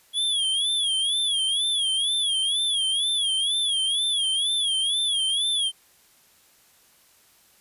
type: tone with vibrato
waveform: square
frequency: 3327 Hz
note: G#7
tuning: 2 cents sharp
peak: -22 dBFS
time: 0.13-5.72 s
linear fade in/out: 50 ms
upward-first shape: sine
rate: 2.1 Hz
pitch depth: 120 cents each way
effects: white hiss -58 dBFS RMS until 7.6 s + resampled to 32000 Hz